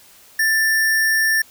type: tone with sample-and-hold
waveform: sine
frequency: 1770 Hz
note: A6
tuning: 10 cents sharp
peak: -14 dBFS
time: 0.39-1.42 s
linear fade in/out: 5 ms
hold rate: 7350 Hz
effects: white hiss -48 dBFS RMS until 1.5 s